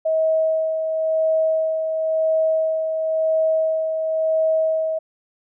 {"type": "tone with tremolo", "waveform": "sine", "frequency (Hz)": 638, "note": "D#5", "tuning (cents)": 43, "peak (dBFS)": -15, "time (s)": [0.05, 4.99], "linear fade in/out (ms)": 10, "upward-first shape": "sine", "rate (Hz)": 0.96, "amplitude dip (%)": 45, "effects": []}